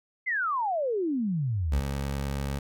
sine exponential sweep, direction down, 2126 to 58.27 Hz, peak -25 dBFS, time 0.26-1.81 s, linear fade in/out 20 ms
20% pulse tone with vibrato, 69.3 Hz, C#2, in tune, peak -24 dBFS, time 1.72-2.59 s, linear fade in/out 5 ms, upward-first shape triangle, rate 10 Hz, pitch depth 20 cents each way
effects none

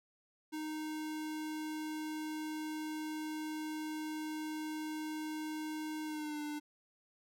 square tone with pitch glide, 309.5 to 298.1 Hz, D#4 to D4, -9 to +26 cents, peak -39 dBFS, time 0.52-6.6 s, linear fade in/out 20 ms, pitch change -65 cents, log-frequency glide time 6.05-6.4 s, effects none

